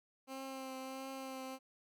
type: tone with vibrato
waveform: 15% pulse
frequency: 264.7 Hz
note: C4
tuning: 20 cents sharp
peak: -37 dBFS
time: 0.27-1.59 s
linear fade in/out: 50 ms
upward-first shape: triangle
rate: 1.5 Hz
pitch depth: 21 cents each way
effects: none